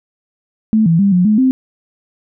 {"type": "tone with pitch steps", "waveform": "sine", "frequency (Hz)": [218.4, 165.3, 199.2, 179.4, 213.2, 260.3], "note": ["A3", "E3", "G3", "F3", "G#3", "C4"], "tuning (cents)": [-13, 5, 28, 47, 46, -9], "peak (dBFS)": -8, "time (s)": [0.73, 1.51], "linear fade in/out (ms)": 0, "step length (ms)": 130, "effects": []}